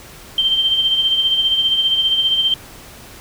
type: tone with tremolo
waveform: sine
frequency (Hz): 3136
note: G7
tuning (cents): 0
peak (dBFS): -11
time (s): 0.38-2.54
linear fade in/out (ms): 2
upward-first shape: sine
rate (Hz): 15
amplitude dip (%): 50
effects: pink hiss -39 dBFS RMS until 3.2 s